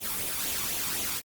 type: noise with flanger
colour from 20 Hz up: white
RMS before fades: -31 dBFS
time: 0-1.22 s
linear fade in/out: 50 ms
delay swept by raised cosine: 0.28 to 0.89 ms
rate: 4 Hz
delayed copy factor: +0.5
effects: Opus 32 kbps